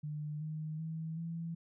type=tone with pitch steps; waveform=sine; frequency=150.1 / 155.3 / 160.69 / 166.26 Hz; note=D3 / D#3 / E3 / E3; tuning=+38 / -3 / -44 / +15 cents; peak=-37 dBFS; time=0.03-1.55 s; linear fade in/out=10 ms; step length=380 ms; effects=none